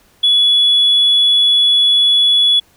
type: tone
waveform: sine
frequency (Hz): 3401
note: G#7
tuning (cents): +40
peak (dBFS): -7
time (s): 0.23-2.6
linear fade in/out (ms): 10
effects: tanh soft clip ceiling -4 dBFS + pink hiss -52 dBFS RMS until 2.76 s